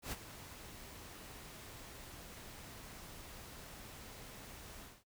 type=noise with ADSR envelope; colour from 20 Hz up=pink; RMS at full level=-40 dBFS; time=0.02-5.04 s; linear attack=100 ms; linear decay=32 ms; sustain=-12 dB; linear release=230 ms; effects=noise-tail reverb RT60 0.1 s tail -20 dB re dry